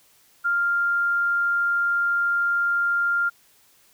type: tone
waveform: sine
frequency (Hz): 1396.9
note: F6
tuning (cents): 0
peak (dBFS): -19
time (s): 0.44-3.3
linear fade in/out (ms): 20
effects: white hiss -58 dBFS RMS until 3.93 s